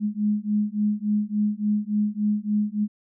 sine beating tone pair, 207.7 / 211.2 Hz, G#3 / G#3, 0 / +29 cents, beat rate 3.5 Hz, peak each -24 dBFS, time 0-2.88 s, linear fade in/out 50 ms, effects none

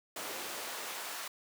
pink noise with high-pass filter sweep, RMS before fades -41 dBFS, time 0.16-1.28 s, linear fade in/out 5 ms, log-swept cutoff 350 to 870 Hz, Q 0.8, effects none

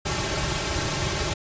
pink noise with comb filter, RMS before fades -26 dBFS, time 0.05-1.34 s, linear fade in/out 10 ms, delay 4.1 ms, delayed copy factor -0.85, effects resampled to 16000 Hz

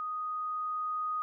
sine tone with level ramp, 1244.5 Hz, D#6, in tune, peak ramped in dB -33 to -30 dBFS, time 0-1.22 s, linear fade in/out 0 ms, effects none

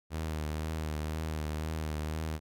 sawtooth tone with vibrato, 77.8 Hz, D#2, in tune, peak -29 dBFS, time 0.1-2.4 s, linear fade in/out 50 ms, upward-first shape triangle, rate 2 Hz, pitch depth 46 cents each way, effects none

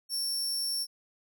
sawtooth tone, 5450 Hz, F8, 43 cents flat, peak -27 dBFS, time 0.09-0.87 s, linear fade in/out 50 ms, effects none

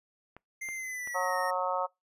clicks, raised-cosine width 0.5 ms, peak -32 dBFS, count 3, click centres 0.366 / 0.688 / 1.074 s
square tone with pitch glide, 2093 to 1853.9 Hz, C7 to A#6, 0 to -10 cents, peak -36 dBFS, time 0.61-1.51 s, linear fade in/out 10 ms, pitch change -210 cents, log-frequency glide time 0.73-1.36 s
harmonic tone, 182.7 Hz, F#3, 22 cents flat, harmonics 3 / 4 / 5 / 6 / 7, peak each -33 / -35 / -33 / -36 / -35 dBFS, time 1.14-1.87 s, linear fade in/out 20 ms
effects noise-tail reverb RT60 0.2 s tail -26 dB re dry + resampled to 32000 Hz

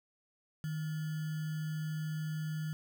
sine tone with sample-and-hold, 155.56 Hz, D#3, in tune, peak -34 dBFS, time 0.64-2.73 s, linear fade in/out 0 ms, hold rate 1575 Hz, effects none

